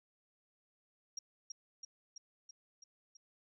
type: tone with echo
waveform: sine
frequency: 5620 Hz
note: F8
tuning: 10 cents sharp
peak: -38 dBFS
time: 1.17-1.19 s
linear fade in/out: 5 ms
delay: 330 ms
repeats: 6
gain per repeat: -3 dB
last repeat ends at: 3.17 s
effects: tanh soft clip ceiling -35 dBFS